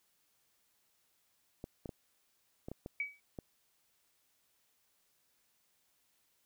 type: clicks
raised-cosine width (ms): 2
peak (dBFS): -29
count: 7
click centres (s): 1.641 / 1.858 / 1.892 / 2.685 / 2.716 / 2.861 / 3.388
type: tone with exponential decay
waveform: sine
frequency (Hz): 2275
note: C#7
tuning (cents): +44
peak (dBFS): -30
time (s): 3-3.2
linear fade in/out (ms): 2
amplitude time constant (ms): 43
effects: white hiss -75 dBFS RMS until 6.45 s